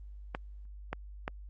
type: clicks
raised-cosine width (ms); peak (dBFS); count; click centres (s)
0.5; -19; 3; 0.349 / 0.93 / 1.279
effects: added 50 Hz sine -44 dBFS peak until 1.49 s + Opus 24 kbps